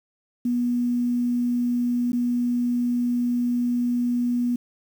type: tone with dropouts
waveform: sine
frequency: 242.7 Hz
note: B3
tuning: 30 cents flat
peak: -20 dBFS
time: 0.45-4.56 s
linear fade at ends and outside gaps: 5 ms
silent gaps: 2.12-2.13 s
effects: 8-bit